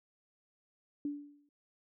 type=tone with exponential decay; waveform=sine; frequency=289.7 Hz; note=D4; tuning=24 cents flat; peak=-31 dBFS; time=1.05-1.49 s; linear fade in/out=2 ms; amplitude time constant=94 ms; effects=none